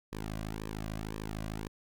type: tone with flanger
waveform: sawtooth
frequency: 53.3 Hz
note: G#1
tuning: 46 cents sharp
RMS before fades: -39 dBFS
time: 0.12-1.68 s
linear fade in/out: 10 ms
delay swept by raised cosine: 1.4 to 2.3 ms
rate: 1.9 Hz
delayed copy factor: -0.9
effects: none